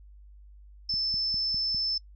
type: tone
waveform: sine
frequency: 5274 Hz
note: E8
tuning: in tune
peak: -26 dBFS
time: 0.89-1.98 s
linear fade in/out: 5 ms
type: click train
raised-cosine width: 5 ms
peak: -30 dBFS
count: 5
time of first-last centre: 0.94-1.746 s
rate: 4.96 Hz
effects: noise-tail reverb RT60 0.1 s tail -25 dB re dry + added 50 Hz sine -48 dBFS peak until 2.15 s